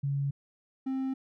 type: tone pair in turn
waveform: sine / triangle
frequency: 140 / 264.6 Hz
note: C#3 / C4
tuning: +18 / +20 cents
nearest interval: major seventh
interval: 1102 cents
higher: second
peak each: -27 dBFS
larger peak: neither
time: 0.03-0.31 / 0.86-1.14 s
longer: neither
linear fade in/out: 10 ms
effects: none